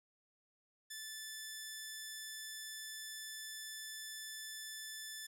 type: tone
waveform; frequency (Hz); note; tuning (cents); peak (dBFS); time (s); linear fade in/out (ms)
10% pulse; 1751; A6; -9; -36; 0.9-5.27; 10
effects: none